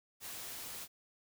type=noise; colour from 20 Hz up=white; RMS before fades=-45 dBFS; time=0.2-0.88 s; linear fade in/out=50 ms; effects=none